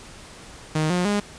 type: tone with pitch steps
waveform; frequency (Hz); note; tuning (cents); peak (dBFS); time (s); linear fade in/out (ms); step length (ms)
sawtooth; 155.56 / 178.69 / 205.3; D#3 / F3 / G#3; 0 / +40 / -20; -16; 0.75-1.2; 5; 150
effects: pink hiss -43 dBFS RMS until 1.38 s + resampled to 22050 Hz